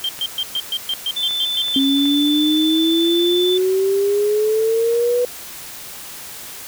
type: tone bursts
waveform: sine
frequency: 3165 Hz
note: G7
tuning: 16 cents sharp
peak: -18 dBFS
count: 11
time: 0.04-1.79 s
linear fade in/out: 2 ms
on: 50 ms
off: 120 ms
type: click train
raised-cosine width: 0.3 ms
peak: -18 dBFS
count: 6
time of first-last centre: 0.19-2.056 s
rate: 2.68 Hz
type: tone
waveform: sine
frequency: 3520 Hz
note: A7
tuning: in tune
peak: -19 dBFS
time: 1.16-3.58 s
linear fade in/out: 10 ms
type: exponential sweep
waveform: sine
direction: up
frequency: 268.8 to 493.9 Hz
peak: -14 dBFS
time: 1.76-5.25 s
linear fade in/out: 2 ms
effects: white hiss -34 dBFS RMS until 6.67 s